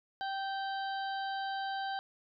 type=harmonic tone; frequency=780 Hz; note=G5; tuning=9 cents flat; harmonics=1 / 2 / 4 / 5 / 6; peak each=-35 / -41 / -47 / -49 / -51 dBFS; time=0.21-1.99 s; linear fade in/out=0 ms; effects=none